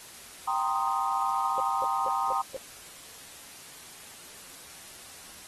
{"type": "chord", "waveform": "sine", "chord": "C minor seventh", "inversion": "second", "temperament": "equal", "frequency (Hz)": [784, 932.3, 1046.5, 1244.5], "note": ["G5", "Bb5", "C6", "Eb6"], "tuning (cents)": [0, 0, 0, 0], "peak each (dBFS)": -31, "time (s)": [0.47, 2.42], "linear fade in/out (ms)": 10}
{"type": "tone bursts", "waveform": "sine", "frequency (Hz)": 530, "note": "C5", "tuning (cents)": 22, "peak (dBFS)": -31, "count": 5, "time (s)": [1.58, 2.565], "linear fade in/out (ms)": 0, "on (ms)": 21, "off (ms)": 220}
{"effects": ["white hiss -47 dBFS RMS until 5.47 s", "AAC 32 kbps"]}